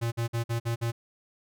square tone bursts, 116.54 Hz, A#2, in tune, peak -27 dBFS, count 6, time 0.01-0.92 s, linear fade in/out 20 ms, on 110 ms, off 50 ms, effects none

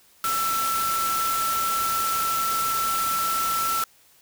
sine tone in noise, 1333 Hz, E6, 19 cents sharp, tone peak -23 dBFS, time 0.24-3.84 s, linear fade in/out 2 ms, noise white, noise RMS -29 dBFS, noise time 0.24-3.84 s, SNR +3 dB, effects white hiss -57 dBFS RMS until 4.21 s

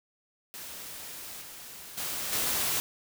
white noise with level steps, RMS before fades -42 / -45 / -34 / -29 dBFS, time 0.54-2.8 s, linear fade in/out 0 ms, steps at 1.41 / 1.97 / 2.32 s, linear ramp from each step 10 ms, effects none

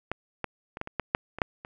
clicks, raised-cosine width 0.5 ms, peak -14 / -14 / -22 / -16 / -22 / -12 / -6 / -22 / -7 / -25 dBFS, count 10, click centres 0.116 / 0.443 / 0.771 / 0.814 / 0.874 / 0.997 / 1.149 / 1.386 / 1.418 / 1.649 s, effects none

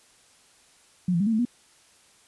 sine tone with pitch steps, 180.2 / 169.1 / 201.2 / 227.2 / 217.7 / 241.9 Hz, F#3 / E3 / G3 / A#3 / A3 / B3, -45 / +44 / +45 / -44 / -18 / -36 cents, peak -20 dBFS, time 1.08-1.452 s, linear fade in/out 5 ms, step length 62 ms, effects white hiss -58 dBFS RMS until 2.27 s + resampled to 24000 Hz

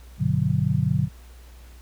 sine chord, G major seventh, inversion none, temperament just, 98 / 122.5 / 147 / 183.75 Hz, G2 / B2 / D3 / F#3, 0 / -14 / +2 / -12 cents, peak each -27 / -24 / -23 / -26 dBFS, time 0.18-1.09 s, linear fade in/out 50 ms, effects added 60 Hz sine -43 dBFS peak until 1.81 s + pink hiss -54 dBFS RMS until 1.81 s

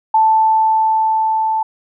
sine tone with level ramp, 880 Hz, A5, in tune, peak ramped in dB -8 to -14 dBFS, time 0.14-1.63 s, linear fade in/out 5 ms, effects none

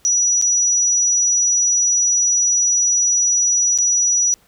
sine tone with dropouts, 5860 Hz, F#8, 18 cents flat, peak -13 dBFS, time 0.05-4.34 s, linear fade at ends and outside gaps 0 ms, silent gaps 0.414-0.423 / 3.777-3.786 s, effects pink hiss -55 dBFS RMS until 4.47 s

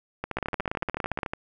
two click trains, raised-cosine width 0.5 ms, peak -13 / -15 dBFS, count 16 / 16, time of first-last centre 0.37-1.232 / 0.24-1.335 s, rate 17.4 / 13.7 Hz, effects none

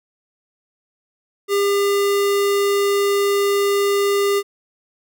square tone, 401.8 Hz, G4, 43 cents sharp, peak -16 dBFS, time 1.48-4.43 s, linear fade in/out 50 ms, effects none

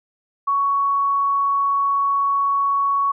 sine tone, 1116 Hz, C#6, 11 cents sharp, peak -16 dBFS, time 0.47-3.12 s, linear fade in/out 10 ms, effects none

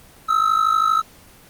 triangle ring-modulated tone, 1300 Hz, E6, 24 cents flat, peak -10 dBFS, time 0.28-1.02 s, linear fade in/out 20 ms, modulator 26.3 Hz, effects pink hiss -47 dBFS RMS until 1.49 s + Opus 24 kbps

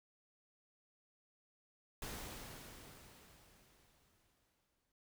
pink noise with exponential decay, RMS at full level -45 dBFS, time 2.02-4.92 s, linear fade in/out 2 ms, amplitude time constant 630 ms, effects none

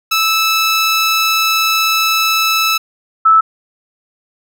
15% pulse / sine tone pair in turn, 1311 / 1311 Hz, E6 / E6, -10 / -10 cents, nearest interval unison, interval 0 cents, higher neither, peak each -5 dBFS, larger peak neither, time 0.11-2.78 / 3.25-3.41 s, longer first, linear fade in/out 10 ms, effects none

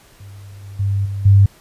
sine tone with level steps, 99.1 Hz, G2, 19 cents sharp, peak -34 / -31 / -15 / -21 / -6 dBFS, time 0.2-1.46 s, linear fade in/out 5 ms, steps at 0.63 / 0.79 / 1.05 / 1.25 s, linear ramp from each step 10 ms, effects pink hiss -49 dBFS RMS until 1.6 s + resampled to 32000 Hz

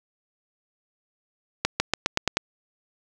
accelerating click train, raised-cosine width 0.2 ms, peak -3 dBFS, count 7, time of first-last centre 1.65-2.37 s, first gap 150 ms, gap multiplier 0.91, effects none

